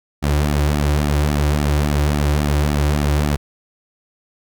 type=tone with flanger; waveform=sawtooth; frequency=73.5 Hz; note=D2; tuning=2 cents sharp; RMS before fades=-17 dBFS; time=0.22-3.37 s; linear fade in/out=20 ms; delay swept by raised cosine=1.9 to 4.7 ms; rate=3.6 Hz; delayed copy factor=-0.75; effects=none